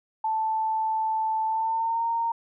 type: tone with pitch glide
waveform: sine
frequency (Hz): 880 to 922.7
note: A5 to A#5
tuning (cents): 0 to -18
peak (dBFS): -23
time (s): 0.24-2.32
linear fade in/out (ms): 5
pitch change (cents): +82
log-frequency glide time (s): 1.46-2.04
effects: none